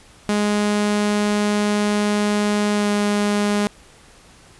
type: tone with pitch glide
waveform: sawtooth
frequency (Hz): 207.7 to 206.1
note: G#3 to G#3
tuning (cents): 0 to -13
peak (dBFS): -13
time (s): 0.29-3.67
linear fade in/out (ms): 0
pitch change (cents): -13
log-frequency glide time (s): 2.74-2.87
effects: pink hiss -48 dBFS RMS until 4.59 s + resampled to 24000 Hz